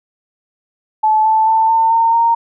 sine tone with pitch steps, 866 / 877.6 / 889.3 / 901.2 / 913.3 / 925.5 Hz, A5 / A5 / A5 / A5 / A#5 / A#5, -28 / -5 / +18 / +41 / -36 / -13 cents, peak -9 dBFS, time 1.03-2.35 s, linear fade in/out 10 ms, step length 220 ms, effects none

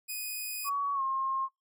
5% pulse tone, 2489 Hz, D#7, in tune, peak -25 dBFS, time 0.08-0.7 s, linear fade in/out 20 ms
sine tone with pitch glide, 1127 to 1068.7 Hz, C#6 to C6, +28 to +36 cents, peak -28 dBFS, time 0.64-1.49 s, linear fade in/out 50 ms, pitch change -92 cents, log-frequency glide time 0.94-1.02 s
effects noise-tail reverb RT60 0.2 s tail -23 dB re dry

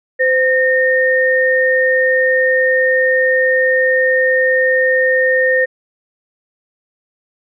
sine tone pair together, 515 / 1835.3 Hz, C5 / A#6, -28 / -27 cents, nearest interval octave + minor seventh, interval 2201 cents, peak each -13 dBFS, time 0.19-5.66 s, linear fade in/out 20 ms, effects none

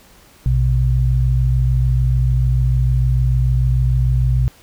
sine tone pair together, 59.74 / 126.5 Hz, A#1 / B2, +43 / +42 cents, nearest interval octave + minor second, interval 1299 cents, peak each -15 dBFS, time 0.46-4.48 s, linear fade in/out 0 ms, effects pink hiss -48 dBFS RMS until 4.62 s

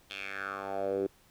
10% pulse tone with band-pass filter sweep, 98 Hz, G2, in tune, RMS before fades -35 dBFS, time 0.1-1.07 s, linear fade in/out 5 ms, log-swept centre 3200 to 360 Hz, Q 4.1, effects pink hiss -63 dBFS RMS until 1.3 s

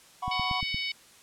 triangle chord, F# suspended fourth, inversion none, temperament equal, 740 / 987.8 / 1108.7 Hz, F#5 / B5 / C#6, 0 / 0 / 0 cents, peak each -32 / -32 / -33 dBFS, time 0.22-0.61 s, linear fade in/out 10 ms
click train, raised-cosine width 5 ms, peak -23 dBFS, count 5, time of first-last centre 0.28-0.745 s, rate 8.6 Hz
harmonic tone, 747 Hz, F#5, 16 cents sharp, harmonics 3 / 4 / 5 / 6 / 7, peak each -33 / -35 / -37 / -39 / -40 dBFS, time 0.31-0.92 s, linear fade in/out 5 ms
effects white hiss -55 dBFS RMS until 1.22 s + low-pass 10000 Hz 12 dB/octave

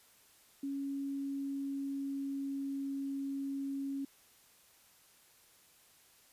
sine tone with pitch glide, 277.2 to 275.3 Hz, C#4 to C#4, 0 to -12 cents, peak -35 dBFS, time 0.63-4.05 s, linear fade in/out 5 ms, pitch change -12 cents, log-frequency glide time 0.79-2.9 s, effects white hiss -64 dBFS RMS until 6.32 s + resampled to 32000 Hz

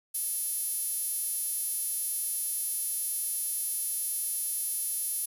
5% pulse tone with high-pass filter, 441 Hz, A4, 4 cents sharp, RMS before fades -32 dBFS, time 0.14-5.26 s, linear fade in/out 10 ms, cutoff 10000 Hz, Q 9.1, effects none

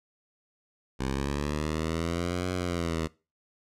10% pulse linear two-way sweep, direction up then down, 65.2 to 91.6 to 79.1 Hz, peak -20 dBFS, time 0.99-3.08 s, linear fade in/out 20 ms, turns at 2.51 s, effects noise-tail reverb RT60 0.3 s tail -21 dB re dry + low-pass 9000 Hz 12 dB/octave

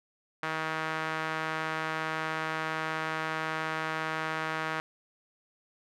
sawtooth tone with band-pass filter, 158.5 Hz, D#3, 32 cents sharp, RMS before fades -33 dBFS, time 0.43-4.8 s, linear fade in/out 0 ms, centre 1500 Hz, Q 1.4, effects none

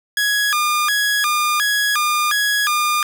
sawtooth tone with vibrato, 1420 Hz, F6, 28 cents sharp, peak -12 dBFS, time 0.17-3.03 s, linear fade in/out 2 ms, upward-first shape square, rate 1.4 Hz, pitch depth 280 cents each way, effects none

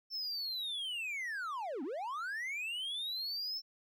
triangle linear two-way sweep, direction down then up, 5380 to 241 to 5380 Hz, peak -35 dBFS, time 0.1-3.62 s, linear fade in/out 50 ms, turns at 1.83 s, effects none

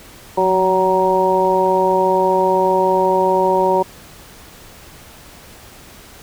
harmonic tone with a mistuned harmonic, 187.5 Hz, F#3, 23 cents sharp, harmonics 1 / 2 / 3 / 4 / 5, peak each -26 / -17 / -18 / -23 / -16 dBFS, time 0.37-3.83 s, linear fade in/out 10 ms, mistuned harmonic 1, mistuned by -49 cents, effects pink hiss -41 dBFS RMS until 6.22 s

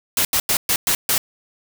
white noise bursts at uneven times, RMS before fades -18 dBFS, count 6, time 0.17-0.25 / 0.33-0.4 / 0.49-0.57 / 0.69-0.76 / 0.87-0.95 / 1.09-1.18 s, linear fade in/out 2 ms, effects none

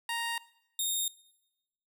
15% pulse tone pair in turn, 932.3 / 3691 Hz, A#5 / A#7, 0 / -18 cents, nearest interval 2 octaves, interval 2382 cents, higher second, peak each -25 / -22 dBFS, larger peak second, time 0.09-0.38 / 0.79-1.08 s, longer neither, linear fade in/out 2 ms, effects noise-tail reverb RT60 0.9 s tail -20 dB re dry

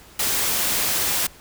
white noise, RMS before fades -22 dBFS, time 0.19-1.27 s, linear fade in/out 5 ms, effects pink hiss -47 dBFS RMS until 1.4 s

